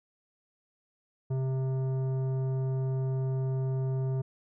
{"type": "tone with tanh clipping", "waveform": "sine", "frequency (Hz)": 131.8, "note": "C3", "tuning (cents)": 13, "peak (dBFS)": -29, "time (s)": [1.3, 4.22], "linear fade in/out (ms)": 10, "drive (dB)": 12, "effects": []}